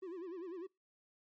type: tone with vibrato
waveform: triangle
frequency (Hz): 355.7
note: F4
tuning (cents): +32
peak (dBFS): -40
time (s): 0.02-0.67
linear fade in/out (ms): 10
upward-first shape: sine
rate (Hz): 10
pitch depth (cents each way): 140
effects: noise-tail reverb RT60 0.2 s tail -23 dB re dry + MP3 32 kbps